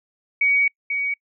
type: tone pair in turn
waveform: sine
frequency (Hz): 2254 / 2254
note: C#7 / C#7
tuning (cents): +28 / +28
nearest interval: unison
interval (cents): 0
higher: neither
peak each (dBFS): -15 / -21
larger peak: first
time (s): 0.41-0.68 / 0.9-1.14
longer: first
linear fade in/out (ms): 5
effects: noise-tail reverb RT60 0.1 s tail -26 dB re dry